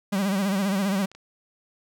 45% pulse tone with vibrato, 196 Hz, G3, in tune, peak -22 dBFS, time 0.12-1.06 s, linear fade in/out 10 ms, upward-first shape sine, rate 15 Hz, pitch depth 82 cents each way
clicks, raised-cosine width 0.2 ms, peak -30 dBFS, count 2, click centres 1.116 / 1.15 s
effects none

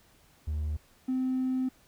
triangle tone pair in turn, 76 / 258.3 Hz, D#2 / C4, -40 / -22 cents, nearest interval octave + major sixth, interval 2118 cents, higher second, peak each -26 / -23 dBFS, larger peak second, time 0.47-0.77 / 1.08-1.69 s, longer second, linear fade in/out 10 ms, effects tanh soft clip ceiling -23 dBFS + pink hiss -62 dBFS RMS until 1.87 s

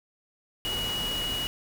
sine tone in noise, 2910 Hz, F#7, 29 cents flat, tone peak -29 dBFS, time 0.65-1.47 s, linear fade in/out 0 ms, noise pink, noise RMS -35 dBFS, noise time 0.65-1.47 s, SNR +3 dB, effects none

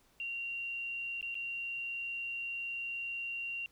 sine tone with dropouts, 2761 Hz, F7, 20 cents flat, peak -36 dBFS, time 0.2-3.66 s, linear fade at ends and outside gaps 1 ms, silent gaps 1.211-1.227 / 1.344-1.352 s, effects pink hiss -68 dBFS RMS until 3.71 s

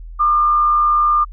sine tone with frequency modulation, 1200 Hz, D6, 37 cents sharp, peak -11 dBFS, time 0.19-1.25 s, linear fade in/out 20 ms, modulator 83.7 Hz, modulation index 0.31, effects added 41 Hz sine -30 dBFS peak until 1.32 s

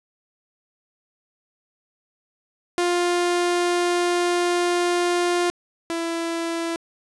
sawtooth tone pair in turn, 351.3 / 333.9 Hz, F4 / E4, +10 / +22 cents, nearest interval minor second, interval 88 cents, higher first, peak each -15 / -20 dBFS, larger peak first, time 2.78-5.5 / 5.9-6.76 s, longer first, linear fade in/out 0 ms, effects resampled to 24000 Hz + 9-bit

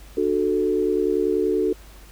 sine chord, D major, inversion none, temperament equal with one note detuned, 299 / 370 / 440 Hz, D4 / F#4 / A4, +31 / 0 / 0 cents, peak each -25 / -22 / -22 dBFS, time 0.17-1.73 s, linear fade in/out 5 ms, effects added 50 Hz sine -43 dBFS peak until 2.11 s + pink hiss -49 dBFS RMS until 2.11 s

